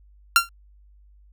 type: tone with exponential decay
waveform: sawtooth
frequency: 1378 Hz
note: F6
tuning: 24 cents flat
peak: -5 dBFS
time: 0.36-0.49 s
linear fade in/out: 1 ms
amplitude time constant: 27 ms
effects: added 50 Hz sine -50 dBFS peak until 1.32 s